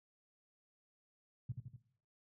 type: tone with echo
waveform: sine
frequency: 123.4 Hz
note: B2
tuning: 1 cent flat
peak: -36 dBFS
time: 1.49-1.52 s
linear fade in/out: 5 ms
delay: 81 ms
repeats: 3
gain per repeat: -4 dB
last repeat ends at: 1.763 s
effects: noise-tail reverb RT60 0.6 s tail -17 dB re dry + high-pass 60 Hz 12 dB/octave